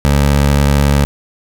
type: tone with vibrato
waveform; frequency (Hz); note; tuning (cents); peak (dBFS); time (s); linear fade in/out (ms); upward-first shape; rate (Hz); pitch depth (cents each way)
20% pulse; 71; C#2; +42; -4; 0.05-1.05; 0; sine; 16; 16
effects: none